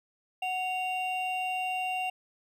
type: tone pair together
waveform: triangle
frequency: 740 / 2773 Hz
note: F#5 / F7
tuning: 0 / -13 cents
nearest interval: octave + major seventh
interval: 2287 cents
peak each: -29 / -32 dBFS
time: 0.42-2.1 s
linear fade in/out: 5 ms
effects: none